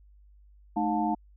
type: tone cluster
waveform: sine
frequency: 216.2 / 309.8 / 714 / 882 Hz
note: A3 / D#4 / F5 / A5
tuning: -30 / -7 / +38 / +4 cents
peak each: -30 dBFS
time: 0.76-1.15 s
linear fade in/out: 10 ms
effects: added 50 Hz sine -53 dBFS peak until 1.36 s